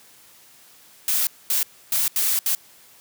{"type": "noise bursts at uneven times", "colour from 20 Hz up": "blue", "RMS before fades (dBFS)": -21, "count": 5, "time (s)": [[1.08, 1.27], [1.5, 1.63], [1.92, 2.08], [2.16, 2.39], [2.46, 2.55]], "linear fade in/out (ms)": 2, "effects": ["white hiss -51 dBFS RMS until 3 s", "high-pass 80 Hz 12 dB/octave"]}